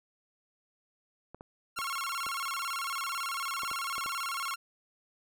clicks, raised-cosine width 1 ms, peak -31 dBFS, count 8, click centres 1.346 / 1.409 / 1.789 / 2.266 / 3.634 / 3.714 / 3.981 / 4.061 s
sawtooth tone with vibrato, 1224 Hz, D#6, 29 cents flat, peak -29 dBFS, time 1.76-4.56 s, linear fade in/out 20 ms, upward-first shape square, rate 18 Hz, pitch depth 200 cents each way
effects none

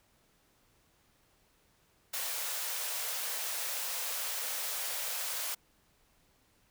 white high-pass noise, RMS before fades -36 dBFS, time 2.13-5.55 s, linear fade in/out 10 ms, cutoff 450 Hz, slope 96 dB/octave, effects pink hiss -69 dBFS RMS until 6.7 s

